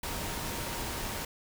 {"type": "tone in noise", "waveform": "sine", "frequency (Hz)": 932.3, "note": "A#5", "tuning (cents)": 0, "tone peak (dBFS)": -46, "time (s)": [0.03, 1.25], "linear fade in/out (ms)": 5, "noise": "pink", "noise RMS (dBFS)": -36, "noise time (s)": [0.03, 1.25], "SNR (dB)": -13, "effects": []}